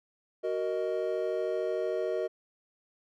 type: chord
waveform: triangle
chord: D# minor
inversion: first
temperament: just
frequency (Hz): 373.4 / 466.7 / 622.3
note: F#4 / A#4 / D#5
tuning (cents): +16 / +2 / 0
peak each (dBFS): -31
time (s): 0.43-2.28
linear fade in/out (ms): 20
effects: none